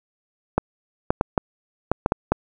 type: clicks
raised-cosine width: 1 ms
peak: -3 dBFS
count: 8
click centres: 0.58 / 1.105 / 1.211 / 1.378 / 1.916 / 2.061 / 2.121 / 2.32 s
effects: none